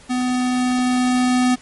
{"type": "tone with level ramp", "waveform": "square", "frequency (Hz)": 250.8, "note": "B3", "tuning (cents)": 27, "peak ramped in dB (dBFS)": [-19, -14], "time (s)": [0.09, 1.56], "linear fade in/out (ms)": 20, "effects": ["pink hiss -46 dBFS RMS until 1.61 s", "MP3 48 kbps"]}